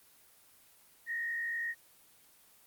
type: tone with frequency modulation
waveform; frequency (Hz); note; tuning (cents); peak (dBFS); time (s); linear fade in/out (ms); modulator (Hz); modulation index
sine; 1864.7; A#6; 0; -33; 1.06-1.75; 50; 52.3; 0.69
effects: white hiss -62 dBFS RMS until 2.66 s + Opus 24 kbps